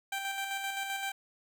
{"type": "tone with tremolo", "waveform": "15% pulse", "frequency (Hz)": 784, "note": "G5", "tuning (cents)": 0, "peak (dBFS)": -26, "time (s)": [0.12, 1.12], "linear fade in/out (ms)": 5, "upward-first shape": "square", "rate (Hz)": 7.7, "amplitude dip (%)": 35, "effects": []}